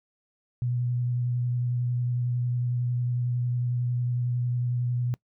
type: tone with vibrato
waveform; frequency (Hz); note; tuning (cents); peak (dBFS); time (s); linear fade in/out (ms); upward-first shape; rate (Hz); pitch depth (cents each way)
sine; 122.5; B2; -14; -24; 0.62-5.14; 0; sine; 11; 15
effects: noise-tail reverb RT60 0.1 s tail -23 dB re dry